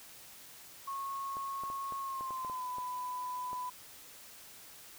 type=tone with pitch glide; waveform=sine; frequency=1095 to 998.3 Hz; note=C#6 to B5; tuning=-22 to +18 cents; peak=-36 dBFS; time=0.87-3.7 s; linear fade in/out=10 ms; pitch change=-160 cents; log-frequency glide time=2-2.68 s
type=clicks; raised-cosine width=1 ms; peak=-33 dBFS; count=10; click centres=1.369 / 1.636 / 1.701 / 1.923 / 2.209 / 2.307 / 2.448 / 2.498 / 2.784 / 3.531 s
effects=white hiss -53 dBFS RMS until 4.98 s